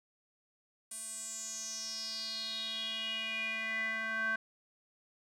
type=tone with band-pass filter sweep; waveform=square; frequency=221.9 Hz; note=A3; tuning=15 cents sharp; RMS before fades=-38 dBFS; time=0.91-4.36 s; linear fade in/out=5 ms; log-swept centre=9200 to 1500 Hz; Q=7.3; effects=none